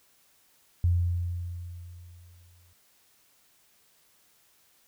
sine tone with exponential decay, 87.31 Hz, F2, in tune, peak -19 dBFS, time 0.84-2.73 s, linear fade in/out 0 ms, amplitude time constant 410 ms, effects white hiss -64 dBFS RMS until 4.87 s

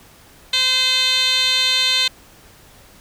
10% pulse tone with band-pass filter, 515 Hz, C5, 28 cents flat, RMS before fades -17 dBFS, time 0.53-2.08 s, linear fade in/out 5 ms, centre 4000 Hz, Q 5, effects pink hiss -47 dBFS RMS until 3 s

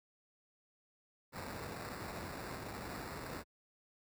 pink noise with sample-and-hold, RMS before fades -44 dBFS, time 1.32-3.44 s, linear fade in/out 50 ms, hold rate 3150 Hz, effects high-pass 60 Hz 12 dB/octave

